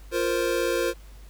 square chord, F suspended fourth, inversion none, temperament equal, 349.2 / 466.2 / 523.3 Hz, F4 / Bb4 / C5, 0 / 0 / 0 cents, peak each -28 dBFS, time 0.11-0.94 s, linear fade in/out 50 ms, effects added 50 Hz sine -43 dBFS peak until 1.29 s + pink hiss -55 dBFS RMS until 1.29 s

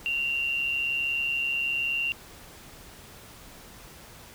sine tone with amplitude modulation, 2764 Hz, F7, 19 cents flat, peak -23 dBFS, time 0.06-2.12 s, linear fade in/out 0 ms, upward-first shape sine, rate 141 Hz, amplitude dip 45%, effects pink hiss -48 dBFS RMS until 4.34 s

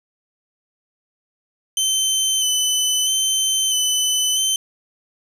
20% pulse tone with vibrato, 3052 Hz, G7, 47 cents flat, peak -11 dBFS, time 1.77-4.56 s, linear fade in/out 2 ms, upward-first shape square, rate 0.77 Hz, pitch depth 20 cents each way, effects none

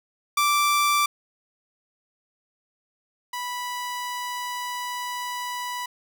sawtooth tone pair in turn, 1171 / 984.7 Hz, D6 / B5, -5 / -5 cents, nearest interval minor third, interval 300 cents, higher first, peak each -15 / -25 dBFS, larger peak first, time 0.37-1.06 / 3.33-5.86 s, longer second, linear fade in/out 5 ms, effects none

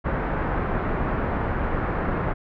pink low-pass noise, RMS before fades -25 dBFS, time 0.04-2.34 s, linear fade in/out 20 ms, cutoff 1700 Hz, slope 24 dB/octave, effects none

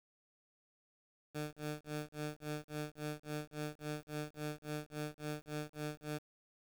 15% pulse tone with tremolo, 150.5 Hz, D3, 43 cents sharp, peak -31 dBFS, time 1.34-6.19 s, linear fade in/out 20 ms, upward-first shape sine, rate 3.6 Hz, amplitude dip 100%, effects 10-bit

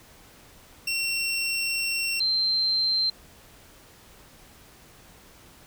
25% pulse / sine tone pair in turn, 2724 / 4132 Hz, F7 / C8, -44 / -22 cents, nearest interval perfect fifth, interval 722 cents, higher second, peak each -21 dBFS, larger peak neither, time 0.87-2.2 / 2.2-3.1 s, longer first, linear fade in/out 5 ms, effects pink hiss -52 dBFS RMS until 5.66 s

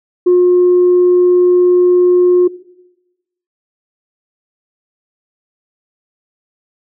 sine tone, 358.3 Hz, F4, 44 cents sharp, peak -4 dBFS, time 0.26-2.48 s, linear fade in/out 10 ms, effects noise-tail reverb RT60 1.0 s tail -20 dB re dry + tanh soft clip ceiling -3 dBFS

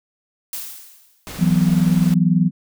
blue noise with exponential decay, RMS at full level -26 dBFS, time 0.53-1.32 s, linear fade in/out 2 ms, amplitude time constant 170 ms
pink noise, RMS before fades -33 dBFS, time 1.27-2.14 s, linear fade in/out 0 ms
sine chord, E suspended second, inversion none, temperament equal, 164.81 / 185 / 246.9 Hz, E3 / F#3 / B3, 0 / 0 / 0 cents, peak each -16 / -16 / -22 dBFS, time 1.38-2.51 s, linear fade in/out 50 ms
effects none

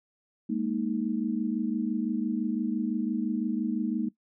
sine chord, Ab suspended second, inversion none, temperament just, 207.7 / 233.6 / 311.5 Hz, Ab3 / Bb3 / Eb4, 0 / +4 / +2 cents, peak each -31 / -29 / -32 dBFS, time 0.49-4.09 s, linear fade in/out 10 ms, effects noise-tail reverb RT60 0.1 s tail -18 dB re dry

